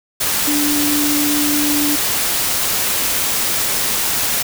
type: tone in noise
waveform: sine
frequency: 293.7 Hz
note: D4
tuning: in tune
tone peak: -17 dBFS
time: 0.47-1.96 s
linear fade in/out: 10 ms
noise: white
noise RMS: -18 dBFS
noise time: 0.2-4.43 s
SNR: -2 dB
effects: none